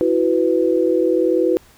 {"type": "chord", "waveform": "sine", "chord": "E suspended second", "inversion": "none", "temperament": "equal with one note detuned", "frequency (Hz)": [329.6, 370, 496.5], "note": ["E4", "F#4", "B4"], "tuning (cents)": [0, 0, 9], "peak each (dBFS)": -18, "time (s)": [0.01, 1.57], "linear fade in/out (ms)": 0, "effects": ["pink hiss -50 dBFS RMS until 1.77 s"]}